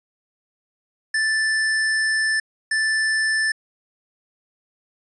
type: tone pair in turn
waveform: square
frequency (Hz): 1760 / 1760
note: A6 / A6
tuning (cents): 0 / 0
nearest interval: unison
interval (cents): 0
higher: neither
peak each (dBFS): -19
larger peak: neither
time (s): 1.14-2.4 / 2.71-3.52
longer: first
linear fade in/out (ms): 5
effects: resampled to 24000 Hz